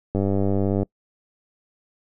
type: click train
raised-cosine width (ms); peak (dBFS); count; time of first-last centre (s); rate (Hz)
2; -10; 68; 0.15-0.83; 98.5
effects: noise-tail reverb RT60 0.1 s tail -25 dB re dry